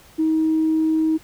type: tone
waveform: sine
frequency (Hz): 316.9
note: D#4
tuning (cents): +32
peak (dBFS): -15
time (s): 0.18-1.18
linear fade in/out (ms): 20
effects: tanh soft clip ceiling -11 dBFS + pink hiss -49 dBFS RMS until 1.23 s